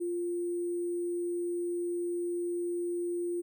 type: tone with sample-and-hold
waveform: sine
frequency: 349.2 Hz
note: F4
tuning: in tune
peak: -30 dBFS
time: 0-3.42 s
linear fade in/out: 20 ms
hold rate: 8820 Hz
effects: none